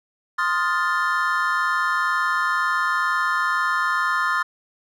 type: chord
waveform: triangle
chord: F dominant seventh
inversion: second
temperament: equal with one note detuned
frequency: 1046.5 / 1244.5 / 1406.6 / 1760 Hz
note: C6 / Eb6 / F6 / A6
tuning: 0 / 0 / +12 / 0 cents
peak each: -23 dBFS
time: 0.38-4.43 s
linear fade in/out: 10 ms
effects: none